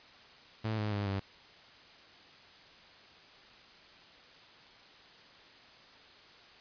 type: tone with pitch steps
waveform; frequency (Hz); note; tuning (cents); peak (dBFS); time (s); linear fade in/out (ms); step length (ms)
sawtooth; 110 / 105.89 / 101.92 / 98.11; A2 / G#2 / G#2 / G2; 0 / +34 / -32 / +2; -28; 0.64-1.2; 10; 140
effects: white hiss -56 dBFS RMS until 6.6 s + resampled to 11025 Hz